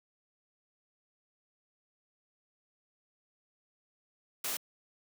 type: noise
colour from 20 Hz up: white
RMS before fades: -35 dBFS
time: 4.44-4.57 s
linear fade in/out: 5 ms
effects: high-pass 200 Hz 12 dB/octave